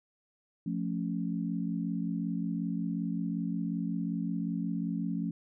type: chord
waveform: sine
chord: F augmented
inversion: none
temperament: equal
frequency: 174.61 / 220 / 277.2 Hz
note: F3 / A3 / C#4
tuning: 0 / 0 / 0 cents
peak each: -33 / -35 / -36 dBFS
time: 0.66-5.31 s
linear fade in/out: 5 ms
effects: none